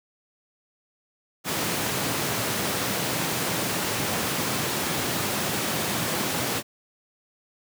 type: high-pass noise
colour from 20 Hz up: pink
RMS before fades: -27 dBFS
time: 1.44-6.63 s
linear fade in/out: 50 ms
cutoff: 110 Hz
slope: 24 dB/octave
effects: none